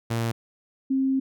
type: tone pair in turn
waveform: sawtooth / sine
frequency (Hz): 115.4 / 266.7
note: A#2 / C4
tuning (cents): -17 / +33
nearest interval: octave + minor third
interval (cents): 1450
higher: second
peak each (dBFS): -20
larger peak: neither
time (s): 0.1-0.32 / 0.9-1.2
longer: second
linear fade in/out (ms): 10
effects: none